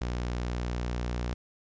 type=tone; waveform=sawtooth; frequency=60.3 Hz; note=B1; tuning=41 cents flat; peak=-26 dBFS; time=0.01-1.34 s; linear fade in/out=5 ms; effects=resampled to 16000 Hz + 11-bit